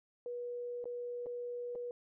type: tone with dropouts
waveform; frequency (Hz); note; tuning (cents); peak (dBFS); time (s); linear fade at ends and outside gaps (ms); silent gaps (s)
sine; 484.8; B4; -32; -38; 0.26-1.91; 1; 0.842-0.855 / 1.26-1.266 / 1.752-1.756
effects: none